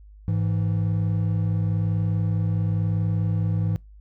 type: tone pair together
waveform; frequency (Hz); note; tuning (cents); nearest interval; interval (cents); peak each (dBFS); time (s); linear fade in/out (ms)
triangle; 103.83 / 164.82; G#2 / E3; 0 / 0; minor sixth; 800; -20 / -24; 0.28-3.76; 0
effects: noise-tail reverb RT60 0.2 s tail -24 dB re dry + added 51 Hz sine -44 dBFS peak until 4 s